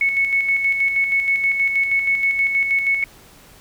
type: tone with tremolo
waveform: sine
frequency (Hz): 2206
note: C#7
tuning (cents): -9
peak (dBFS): -14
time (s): 0.01-3.04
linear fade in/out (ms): 2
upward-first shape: square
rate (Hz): 6.3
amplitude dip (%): 45
effects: pink hiss -47 dBFS RMS until 3.6 s